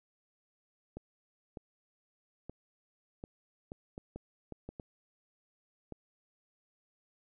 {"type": "clicks", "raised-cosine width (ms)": 2, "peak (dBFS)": -29, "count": 11, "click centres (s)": [0.97, 1.572, 2.496, 3.239, 3.719, 3.979, 4.16, 4.523, 4.69, 4.798, 5.923], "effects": []}